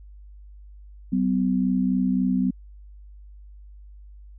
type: tone pair together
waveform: sine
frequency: 189.78 / 253.5 Hz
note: F#3 / B3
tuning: +44 / +45 cents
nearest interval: perfect fourth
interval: 501 cents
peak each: -22 dBFS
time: 1.12-2.51 s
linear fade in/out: 10 ms
effects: added 50 Hz sine -42 dBFS peak until 4.38 s